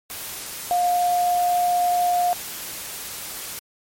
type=tone in noise; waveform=sine; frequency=710 Hz; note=F5; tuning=28 cents sharp; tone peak=-17 dBFS; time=0.71-2.33 s; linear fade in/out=0 ms; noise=white; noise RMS=-33 dBFS; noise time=0.1-3.59 s; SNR=+13 dB; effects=MP3 64 kbps